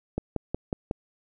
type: click train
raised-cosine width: 2 ms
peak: -14 dBFS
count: 5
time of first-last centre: 0.18-0.911 s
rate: 5.47 Hz
effects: none